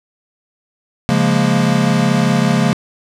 square chord, Bb minor seventh, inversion first, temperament equal, 138.59 / 174.61 / 207.7 / 233.1 Hz, Db3 / F3 / Ab3 / Bb3, 0 / 0 / 0 / 0 cents, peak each -18 dBFS, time 1.09-2.73 s, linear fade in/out 0 ms, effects low-pass 8000 Hz 12 dB/octave + 8-bit

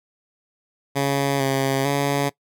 10% pulse tone with pitch steps, 139.3 / 135.4 / 141.2 Hz, C#3 / C#3 / C#3, +9 / -40 / +32 cents, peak -11 dBFS, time 0.95-2.3 s, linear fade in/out 20 ms, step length 450 ms, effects noise-tail reverb RT60 0.1 s tail -20 dB re dry

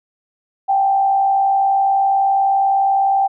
sine tone with frequency modulation, 784 Hz, G5, in tune, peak -12 dBFS, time 0.68-3.28 s, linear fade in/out 20 ms, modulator 59.9 Hz, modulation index 0.44, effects none

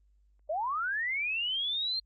sine linear sweep, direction up, 575 to 4222 Hz, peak -29 dBFS, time 0.49-2 s, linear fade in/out 10 ms, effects added 50 Hz sine -62 dBFS peak until 2.05 s + Opus 24 kbps

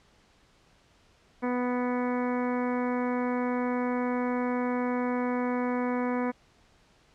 harmonic tone, 247.3 Hz, B3, 3 cents sharp, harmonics 1 / 2 / 3 / 4 / 5 / 6 / 7 / 8 / 9, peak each -28 / -32 / -38 / -36 / -42 / -44 / -44 / -47 / -44 dBFS, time 1.42-6.32 s, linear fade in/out 20 ms, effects pink hiss -62 dBFS RMS until 7.14 s + low-pass 6000 Hz 12 dB/octave

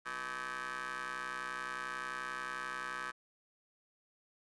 20% pulse ring-modulated tone, 131.4 Hz, C3, 8 cents sharp, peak -31 dBFS, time 0.05-3.12 s, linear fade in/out 20 ms, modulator 1410 Hz, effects resampled to 24000 Hz

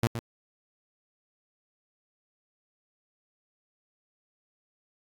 sawtooth tone with echo, 116.54 Hz, A#2, in tune, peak -18 dBFS, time 0.03-0.07 s, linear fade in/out 0 ms, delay 120 ms, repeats 1, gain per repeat -9 dB, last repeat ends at 0.19 s, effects AAC 64 kbps

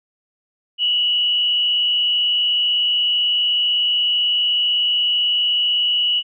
sine tone with frequency modulation, 2934 Hz, F#7, 15 cents flat, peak -15 dBFS, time 0.78-6.23 s, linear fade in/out 50 ms, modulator 169 Hz, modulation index 0.35, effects none

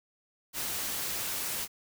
white noise, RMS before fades -34 dBFS, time 0.53-1.68 s, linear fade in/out 50 ms, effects none

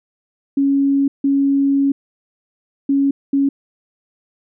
sine tone bursts at uneven times, 277.2 Hz, C#4, in tune, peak -12 dBFS, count 4, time 0.57-1.08 / 1.24-1.92 / 2.89-3.11 / 3.33-3.49 s, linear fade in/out 5 ms, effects none

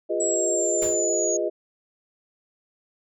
sine chord, F half-diminished seventh, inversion none, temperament equal with one note detuned, 349.2 / 409.1 / 493.9 / 622.3 Hz, F4 / Ab4 / Cb5 / Eb5, 0 / -26 / 0 / 0 cents, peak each -28 / -28 / -31 / -26 dBFS, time 0.09-1.5 s, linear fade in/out 20 ms
sine linear sweep, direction down, 7770 to 6645 Hz, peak -24 dBFS, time 0.2-1.37 s, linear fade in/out 5 ms
pink noise with exponential decay, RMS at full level -32 dBFS, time 0.82-1.09 s, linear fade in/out 2 ms, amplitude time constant 57 ms
effects none

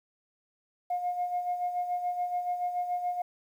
sine tone with tremolo, 714 Hz, F5, 38 cents sharp, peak -25 dBFS, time 0.9-3.22 s, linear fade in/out 5 ms, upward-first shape sine, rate 7 Hz, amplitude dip 60%, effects tanh soft clip ceiling -23 dBFS + 10-bit

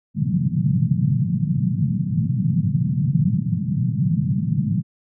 white band-pass noise, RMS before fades -20 dBFS, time 0.14-4.83 s, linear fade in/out 50 ms, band 110 to 190 Hz, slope 48 dB/octave, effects none

